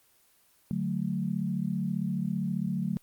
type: chord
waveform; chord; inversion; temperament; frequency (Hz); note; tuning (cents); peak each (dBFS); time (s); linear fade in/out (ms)
sine; D major; none; equal; 146.83 / 185 / 220; D3 / F#3 / A3; 0 / 0 / 0; -34 / -30 / -33; 0.71-2.97; 0
effects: white hiss -64 dBFS RMS until 3.02 s + Opus 24 kbps